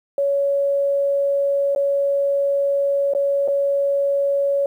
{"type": "tone with dropouts", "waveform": "sine", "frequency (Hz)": 560, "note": "C#5", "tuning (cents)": 18, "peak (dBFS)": -16, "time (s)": [0.18, 4.66], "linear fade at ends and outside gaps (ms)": 2, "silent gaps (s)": [[1.75, 1.76], [3.136, 3.149], [3.477, 3.483]], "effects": ["9-bit"]}